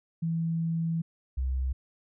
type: tone pair in turn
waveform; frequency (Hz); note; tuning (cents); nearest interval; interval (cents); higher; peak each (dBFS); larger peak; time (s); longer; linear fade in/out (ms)
sine; 164.8 / 64.95; E3 / C2; 0 / -12; octave + major third; 1612; first; -26; neither; 0.22-1.02 / 1.37-1.73; first; 10
effects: none